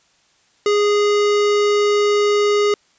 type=tone; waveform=square; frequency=413.2 Hz; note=G#4; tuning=9 cents flat; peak=-14 dBFS; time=0.66-2.74 s; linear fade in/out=2 ms; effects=white hiss -58 dBFS RMS until 2.98 s + resampled to 16000 Hz